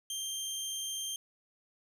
20% pulse tone, 3168 Hz, G7, 18 cents sharp, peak -30 dBFS, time 0.1-1.16 s, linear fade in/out 2 ms, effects none

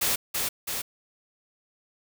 white noise with echo, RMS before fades -25 dBFS, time 0.01-0.16 s, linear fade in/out 10 ms, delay 330 ms, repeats 2, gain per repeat -3 dB, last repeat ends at 0.82 s, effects none

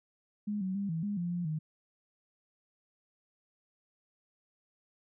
sine tone with pitch steps, 207.9 / 187.9 / 199.8 / 162.8 / 204.8 / 173.9 / 175 / 155.5 Hz, G#3 / F#3 / G3 / E3 / G#3 / F3 / F3 / D#3, +2 / +27 / +33 / -21 / -24 / -7 / +4 / -1 cents, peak -31 dBFS, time 0.47-1.59 s, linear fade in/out 10 ms, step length 140 ms, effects none

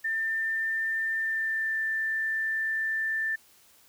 sine tone with pitch glide, 1793 to 1775.5 Hz, A6 to A6, +32 to +15 cents, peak -26 dBFS, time 0.04-3.36 s, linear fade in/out 10 ms, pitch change -17 cents, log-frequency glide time 1.15-1.78 s, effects white hiss -59 dBFS RMS until 3.88 s

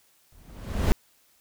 brown noise with exponential growth, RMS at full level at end -18 dBFS, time 0.32-0.92 s, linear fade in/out 0 ms, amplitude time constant 130 ms, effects white hiss -63 dBFS RMS until 1.4 s

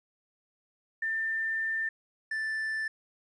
sine / triangle tone pair in turn, 1791 / 1763.3 Hz, A6 / A6, +30 / +3 cents, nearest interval unison, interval 27 cents, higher first, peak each -28 dBFS, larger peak neither, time 1.02-1.89 / 2.31-2.88 s, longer first, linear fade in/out 5 ms, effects resampled to 22050 Hz + 11-bit

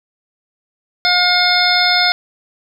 harmonic tone with a mistuned harmonic, 717 Hz, F5, 45 cents sharp, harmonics 1 / 2 / 3 / 5 / 6 / 7, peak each -18 / -18 / -18 / -18 / -18 / -18 dBFS, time 1.05-2.12 s, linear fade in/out 0 ms, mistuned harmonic 7, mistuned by +39 cents, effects 7-bit

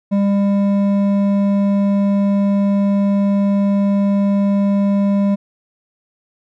sine tone with hard clipping, 200 Hz, G3, 35 cents sharp, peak -14 dBFS, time 0.11-5.36 s, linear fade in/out 20 ms, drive 8 dB, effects none

